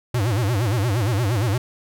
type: tone with vibrato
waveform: square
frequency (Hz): 110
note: A2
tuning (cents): 0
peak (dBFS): -19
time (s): 0.14-1.58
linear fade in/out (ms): 5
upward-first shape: sine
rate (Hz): 8.6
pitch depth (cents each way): 240
effects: none